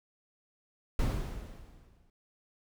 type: noise with exponential decay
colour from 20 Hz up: brown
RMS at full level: -27 dBFS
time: 0.99-2.1 s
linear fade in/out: 2 ms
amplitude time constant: 240 ms
effects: none